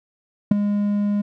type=tone with ADSR envelope; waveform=triangle; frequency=205.1 Hz; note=G#3; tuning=21 cents flat; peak=-5 dBFS; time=0.51-1.22 s; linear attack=6 ms; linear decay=11 ms; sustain=-11 dB; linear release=13 ms; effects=none